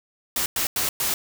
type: noise bursts at uneven times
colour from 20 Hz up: white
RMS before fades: -24 dBFS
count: 4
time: 0.36-0.46 / 0.56-0.67 / 0.76-0.89 / 1-1.14 s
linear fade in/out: 2 ms
effects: none